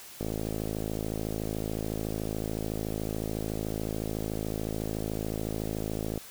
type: click train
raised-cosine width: 2 ms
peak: -19 dBFS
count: 322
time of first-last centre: 0.21-6.177 s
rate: 53.8 Hz
effects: white hiss -47 dBFS RMS until 6.3 s